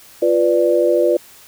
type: chord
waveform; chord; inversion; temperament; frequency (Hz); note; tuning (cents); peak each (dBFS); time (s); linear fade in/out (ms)
sine; B diminished; second; equal; 349.2 / 493.9 / 587.3; F4 / B4 / D5; 0 / 0 / 0; -16; 0.22-1.17; 5
effects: white hiss -44 dBFS RMS until 1.47 s